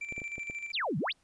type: tone with tremolo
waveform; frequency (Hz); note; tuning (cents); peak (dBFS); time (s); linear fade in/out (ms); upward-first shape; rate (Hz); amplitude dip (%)
triangle; 2346; D7; -2; -33; 0.01-0.72; 5; square; 13; 55
type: clicks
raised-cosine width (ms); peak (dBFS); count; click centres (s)
2; -30; 5; 0.124 / 0.18 / 0.218 / 0.381 / 0.499
type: exponential two-way sweep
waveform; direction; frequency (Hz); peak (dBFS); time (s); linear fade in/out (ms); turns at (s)
sine; down then up; 5240 to 130.81 to 5240; -29; 0.73-1.13; 20; 0.98
effects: pink hiss -70 dBFS RMS until 1.23 s + resampled to 24000 Hz